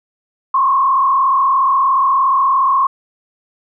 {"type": "tone with frequency modulation", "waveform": "sine", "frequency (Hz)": 1077, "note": "C6", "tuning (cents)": 50, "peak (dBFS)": -10, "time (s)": [0.54, 2.87], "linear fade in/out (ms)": 5, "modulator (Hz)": 37, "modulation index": 1.2, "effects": []}